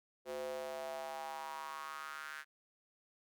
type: tone with high-pass filter sweep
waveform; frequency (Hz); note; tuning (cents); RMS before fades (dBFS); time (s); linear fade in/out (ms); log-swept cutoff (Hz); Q
square; 73.42; D2; 0; -44; 0.25-2.45; 50; 450 to 1600; 4.7
effects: none

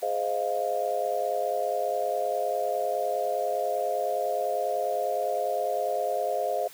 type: chord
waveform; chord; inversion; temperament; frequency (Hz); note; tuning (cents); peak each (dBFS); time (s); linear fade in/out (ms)
sine; F minor seventh; first; just; 419.1 / 523.8 / 628.6 / 698.5; Ab4 / C5 / Eb5 / F5; +16 / +2 / +18 / 0; -34 / -31 / -30 / -29; 0.02-6.68; 10
effects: white hiss -49 dBFS RMS until 6.73 s + high-pass 100 Hz 12 dB/octave

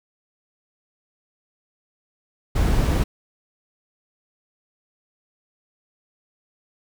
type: noise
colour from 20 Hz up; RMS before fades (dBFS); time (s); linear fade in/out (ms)
brown; -19; 2.55-3.04; 10
effects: none

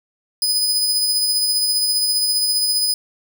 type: tone with tremolo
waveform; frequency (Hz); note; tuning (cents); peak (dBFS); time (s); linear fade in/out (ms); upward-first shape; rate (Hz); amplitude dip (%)
sawtooth; 5000; D#8; +8; -12; 0.42-2.94; 2; sine; 15; 30
effects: none

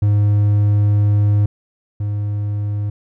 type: tone pair in turn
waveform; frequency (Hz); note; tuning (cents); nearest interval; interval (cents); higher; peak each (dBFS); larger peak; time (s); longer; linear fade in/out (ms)
triangle; 103.3 / 103.3; G#2 / G#2; -9 / -9; unison; 0; neither; -9 / -16; first; 0.02-1.46 / 2-2.9; first; 5
effects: none

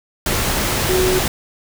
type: tone in noise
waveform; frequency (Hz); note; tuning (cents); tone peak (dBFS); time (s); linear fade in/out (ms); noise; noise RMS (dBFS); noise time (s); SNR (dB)
sine; 370; F#4; 0; -15; 0.89-1.19; 2; pink; -19; 0.26-1.28; +1
effects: none

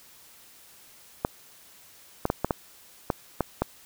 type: clicks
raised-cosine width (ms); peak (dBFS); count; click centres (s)
1; -9; 8; 1.249 / 2.254 / 2.301 / 2.446 / 2.508 / 3.102 / 3.407 / 3.62
effects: white hiss -53 dBFS RMS until 3.85 s

